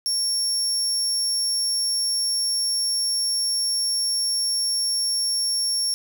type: tone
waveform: 30% pulse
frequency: 5500 Hz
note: F8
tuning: 27 cents flat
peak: -17 dBFS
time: 0.06-5.94 s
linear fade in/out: 0 ms
effects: none